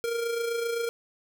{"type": "tone with amplitude modulation", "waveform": "square", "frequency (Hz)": 466.2, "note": "A#4", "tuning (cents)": 0, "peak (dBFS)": -26, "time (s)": [0.04, 0.89], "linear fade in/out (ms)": 0, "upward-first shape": "sine", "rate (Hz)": 27.7, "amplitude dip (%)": 45, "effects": []}